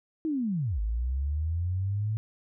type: linear two-way sweep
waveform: sine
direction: down then up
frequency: 327.3 to 51 to 110.6 Hz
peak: -26 dBFS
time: 0.25-2.17 s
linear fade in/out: 0 ms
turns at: 0.8 s
effects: none